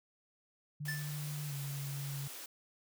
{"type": "tone with pitch glide", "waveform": "sine", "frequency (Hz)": [147.9, 139.92], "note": ["D3", "C#3"], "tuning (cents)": [13, 17], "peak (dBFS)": -38, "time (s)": [0.8, 2.28], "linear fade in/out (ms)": 10, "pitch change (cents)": -96, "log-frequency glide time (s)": [1.47, 1.53]}
{"type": "high-pass noise", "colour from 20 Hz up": "white", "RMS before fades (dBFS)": -47, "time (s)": [0.85, 2.46], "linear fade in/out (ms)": 5, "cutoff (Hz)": 250, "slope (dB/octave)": 48}
{"type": "tone with exponential decay", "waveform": "square", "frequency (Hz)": 1760, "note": "A6", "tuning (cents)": 0, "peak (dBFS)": -35, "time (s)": [0.88, 1.21], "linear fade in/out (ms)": 5, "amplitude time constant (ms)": 70}
{"effects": []}